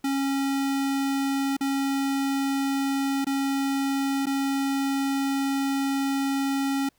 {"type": "tone with dropouts", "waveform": "square", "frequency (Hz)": 274.2, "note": "C#4", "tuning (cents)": -19, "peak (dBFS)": -24, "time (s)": [0.04, 6.89], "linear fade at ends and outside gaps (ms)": 5, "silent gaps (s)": [[1.568, 1.608], [3.246, 3.267], [4.258, 4.267]], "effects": ["pink hiss -67 dBFS RMS until 6.98 s"]}